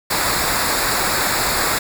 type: noise with comb filter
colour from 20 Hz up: pink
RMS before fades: -19 dBFS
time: 0.1-1.79 s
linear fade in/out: 10 ms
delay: 0.33 ms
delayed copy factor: -0.7
effects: none